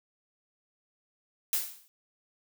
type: noise with exponential decay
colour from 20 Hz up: blue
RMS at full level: -25 dBFS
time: 1.53-1.88 s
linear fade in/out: 0 ms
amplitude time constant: 74 ms
effects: none